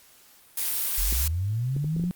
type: noise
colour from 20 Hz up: blue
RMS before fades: -27 dBFS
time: 0.57-1.28 s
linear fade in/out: 5 ms
type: linear sweep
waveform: sine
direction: up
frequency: 38.45 to 182.6 Hz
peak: -24 dBFS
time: 0.98-2.11 s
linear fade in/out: 0 ms
type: clicks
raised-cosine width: 3 ms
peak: -23 dBFS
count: 6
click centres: 1.126 / 1.765 / 1.844 / 1.965 / 1.997 / 2.039 s
effects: white hiss -55 dBFS RMS until 2.15 s + Opus 48 kbps